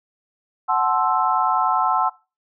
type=chord; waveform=sine; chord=F# half-diminished seventh; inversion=none; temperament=equal with one note detuned; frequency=740 / 870.4 / 1046.5 / 1318.5 Hz; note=F#5 / A5 / C6 / E6; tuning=0 / -19 / 0 / 0 cents; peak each=-22 dBFS; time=0.68-2.1 s; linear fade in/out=20 ms; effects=noise-tail reverb RT60 0.3 s tail -21 dB re dry